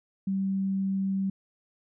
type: tone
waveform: sine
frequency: 193.4 Hz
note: G3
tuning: 23 cents flat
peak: -25 dBFS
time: 0.27-1.3 s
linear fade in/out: 5 ms
effects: none